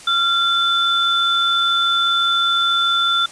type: tone pair together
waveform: sine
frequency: 1377 / 3515 Hz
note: F6 / A7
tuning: -25 / -2 cents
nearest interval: octave + major third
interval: 1623 cents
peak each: -17 dBFS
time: 0.07-3.26 s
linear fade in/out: 5 ms
effects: white hiss -39 dBFS RMS until 3.31 s + resampled to 22050 Hz